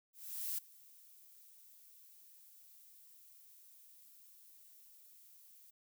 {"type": "noise with ADSR envelope", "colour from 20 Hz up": "violet", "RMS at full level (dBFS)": -38, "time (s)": [0.13, 5.71], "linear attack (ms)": 450, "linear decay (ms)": 10, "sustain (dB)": -23, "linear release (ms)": 12, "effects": []}